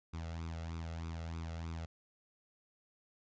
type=tone with flanger; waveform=sawtooth; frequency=82.41 Hz; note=E2; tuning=in tune; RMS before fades=-42 dBFS; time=0.13-1.86 s; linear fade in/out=10 ms; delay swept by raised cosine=0.81 to 1.52 ms; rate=3.2 Hz; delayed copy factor=+0.7; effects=resampled to 16000 Hz